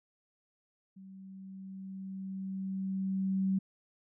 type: tone with level ramp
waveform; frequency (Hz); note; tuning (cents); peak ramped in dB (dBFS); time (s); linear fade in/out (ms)
sine; 191.5; G3; -40; -48 to -26; 0.96-3.59; 10
effects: none